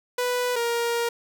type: tone pair in turn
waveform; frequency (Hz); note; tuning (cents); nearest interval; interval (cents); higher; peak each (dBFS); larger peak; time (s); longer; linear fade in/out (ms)
sawtooth; 493.9 / 470; B4 / A#4; 0 / +14; minor second; 86; first; -19; neither; 0.18-0.56 / 0.56-1.09; second; 5
effects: none